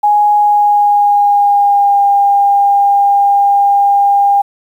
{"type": "tone with pitch glide", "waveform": "sine", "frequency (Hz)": [830.6, 804.2], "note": ["G#5", "G5"], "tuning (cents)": [0, 44], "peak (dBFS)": -6, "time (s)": [0.03, 4.42], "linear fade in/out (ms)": 10, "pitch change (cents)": -56, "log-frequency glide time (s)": [0.36, 2.02], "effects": ["7-bit"]}